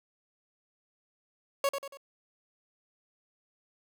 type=tone with echo; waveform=30% pulse; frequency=554.4 Hz; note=C#5; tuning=in tune; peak=-22 dBFS; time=1.64-1.69 s; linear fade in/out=2 ms; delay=94 ms; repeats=3; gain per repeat=-7 dB; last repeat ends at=1.972 s; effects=none